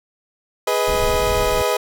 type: chord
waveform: 30% pulse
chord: G# minor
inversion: none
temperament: equal with one note detuned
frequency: 415.3 / 493.9 / 629.5 Hz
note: G#4 / B4 / D#5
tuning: 0 / 0 / +20 cents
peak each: -20 / -18 / -19 dBFS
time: 0.67-1.77 s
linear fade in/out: 5 ms
type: noise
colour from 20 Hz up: brown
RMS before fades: -25 dBFS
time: 0.87-1.63 s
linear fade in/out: 10 ms
effects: none